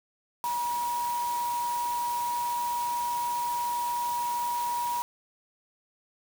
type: tone in noise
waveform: sine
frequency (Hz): 960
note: B5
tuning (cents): -49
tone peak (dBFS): -27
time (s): 0.44-5.02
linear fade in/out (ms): 0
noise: white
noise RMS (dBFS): -40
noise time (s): 0.44-5.02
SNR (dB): +10
effects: none